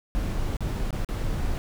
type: noise with dropouts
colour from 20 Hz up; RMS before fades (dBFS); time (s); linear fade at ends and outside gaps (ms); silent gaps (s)
brown; -27; 0.15-1.58; 0; 0.568-0.606 / 0.906-0.928 / 1.047-1.088
effects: none